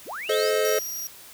sine linear sweep, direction up, 110 to 5588 Hz, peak -31 dBFS, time 0.05-0.52 s, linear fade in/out 50 ms
square chord, A diminished, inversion none, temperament equal with one note detuned, 431.4 / 523.3 / 622.3 Hz, A4 / C5 / Eb5, -34 / 0 / 0 cents, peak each -24 / -27 / -27 dBFS, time 0.29-0.79 s, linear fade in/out 5 ms
20% pulse tone, 5710 Hz, F8, 37 cents sharp, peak -25 dBFS, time 0.65-1.07 s, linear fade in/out 0 ms
effects white hiss -46 dBFS RMS until 1.33 s

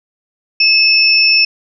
sine tone pair together, 2593 / 5363 Hz, E7 / E8, -29 / +29 cents, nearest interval octave + minor second, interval 1258 cents, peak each -10 dBFS, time 0.6-1.45 s, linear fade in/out 5 ms, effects none

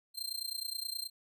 sawtooth tone with amplitude modulation, 4158 Hz, C8, 12 cents flat, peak -30 dBFS, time 0.14-1.1 s, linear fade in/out 50 ms, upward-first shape sine, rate 29.5 Hz, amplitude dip 90%, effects none

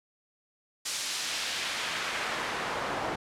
pink noise with band-pass filter sweep, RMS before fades -33 dBFS, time 0.85-3.16 s, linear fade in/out 10 ms, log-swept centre 6200 to 730 Hz, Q 0.81, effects low-pass 12000 Hz 12 dB/octave

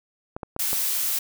clicks, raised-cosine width 1 ms, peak -18 dBFS, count 4, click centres 0.365 / 0.432 / 0.564 / 0.731 s
blue noise, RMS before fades -25 dBFS, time 0.59-1.19 s, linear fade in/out 5 ms
effects none

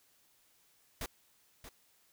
pink noise with echo, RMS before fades -39 dBFS, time 1.01-1.06 s, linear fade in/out 2 ms, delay 630 ms, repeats 1, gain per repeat -11 dB, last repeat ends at 1.69 s, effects white hiss -69 dBFS RMS until 2.12 s

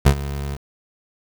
25% pulse tone with ADSR envelope, 70.2 Hz, C#2, 22 cents sharp, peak -4 dBFS, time 0.05-0.58 s, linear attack 17 ms, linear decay 76 ms, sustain -18 dB, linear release 39 ms, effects 7-bit

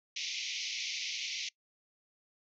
pink band-pass noise, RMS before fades -38 dBFS, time 0.16-1.49 s, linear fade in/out 5 ms, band 2100 to 6400 Hz, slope 96 dB/octave, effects noise-tail reverb RT60 0.1 s tail -22 dB re dry

